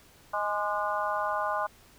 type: harmonic tone with a mistuned harmonic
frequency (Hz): 207.7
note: G#3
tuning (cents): 0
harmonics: 3 / 4 / 5 / 6 / 7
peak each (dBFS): -33 / -33 / -32 / -34 / -36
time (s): 0.33-1.67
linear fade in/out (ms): 10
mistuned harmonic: 6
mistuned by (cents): -56
effects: pink hiss -57 dBFS RMS until 1.98 s